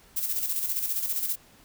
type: noise with tremolo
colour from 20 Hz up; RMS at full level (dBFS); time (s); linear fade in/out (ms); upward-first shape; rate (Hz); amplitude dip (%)
violet; -27; 0.16-1.36; 10; square; 15; 50
effects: pink hiss -56 dBFS RMS until 1.64 s